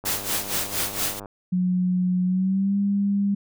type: click train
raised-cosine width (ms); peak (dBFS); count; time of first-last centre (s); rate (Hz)
1; -24; 124; 0.04-1.258; 101
type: noise with tremolo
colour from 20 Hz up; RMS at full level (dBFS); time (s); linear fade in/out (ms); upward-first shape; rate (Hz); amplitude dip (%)
white; -24; 0.05-1.2; 10; sine; 4.3; 75
type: tone with pitch glide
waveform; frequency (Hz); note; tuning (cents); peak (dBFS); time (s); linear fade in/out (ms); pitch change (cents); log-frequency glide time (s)
sine; 181.7 to 200.4; F#3 to G3; -31 to +38; -19; 1.52-3.35; 10; +169; 2.25-2.77
effects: none